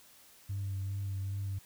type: tone with vibrato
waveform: sine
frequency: 97.8 Hz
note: G2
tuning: 4 cents flat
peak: -32 dBFS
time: 0.49-1.59 s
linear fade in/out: 10 ms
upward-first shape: sine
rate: 2.5 Hz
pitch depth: 23 cents each way
effects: tanh soft clip ceiling -30 dBFS + white hiss -59 dBFS RMS until 1.65 s